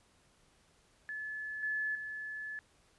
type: tone with level steps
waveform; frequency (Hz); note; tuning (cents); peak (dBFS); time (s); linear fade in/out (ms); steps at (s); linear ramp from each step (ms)
sine; 1724; A6; -36; -38 / -32 / -39; 1.09-2.59; 0; 1.63 / 1.95; 2
effects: pink hiss -68 dBFS RMS until 2.98 s + resampled to 24000 Hz